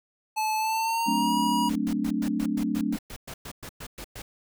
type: tone with pitch glide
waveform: square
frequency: 867 to 962 Hz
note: A5 to B5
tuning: -26 to -46 cents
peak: -25 dBFS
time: 0.36-1.7 s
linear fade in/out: 20 ms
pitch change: +180 cents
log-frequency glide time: 0.56-1.35 s
type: chord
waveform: sine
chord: D dominant seventh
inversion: first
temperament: equal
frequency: 185 / 220 / 261.6 / 293.7 Hz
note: F#3 / A3 / C4 / D4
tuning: 0 / 0 / 0 / 0 cents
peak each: -33 / -28 / -31 / -29 dBFS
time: 1.06-2.97 s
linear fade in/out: 20 ms
type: noise bursts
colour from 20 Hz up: pink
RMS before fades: -39 dBFS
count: 15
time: 1.69-4.22 s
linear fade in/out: 5 ms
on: 66 ms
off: 110 ms
effects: none